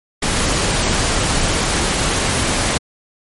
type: noise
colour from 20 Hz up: pink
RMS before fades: -17 dBFS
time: 0.22-2.78 s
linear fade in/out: 10 ms
effects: MP3 48 kbps